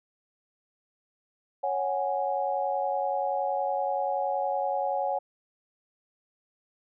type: chord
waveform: sine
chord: C# suspended fourth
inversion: none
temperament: equal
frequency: 554.4 / 740 / 830.6 Hz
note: C#5 / F#5 / G#5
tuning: 0 / 0 / 0 cents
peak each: -30 dBFS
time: 1.63-5.19 s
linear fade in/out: 10 ms
effects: none